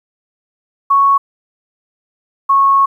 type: tone pair in turn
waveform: sine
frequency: 1108.7 / 1099.1 Hz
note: C#6 / C#6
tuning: 0 / -15 cents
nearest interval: unison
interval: 15 cents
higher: first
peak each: -7 dBFS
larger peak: neither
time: 0.9-1.18 / 2.49-2.86 s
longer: second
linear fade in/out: 10 ms
effects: 8-bit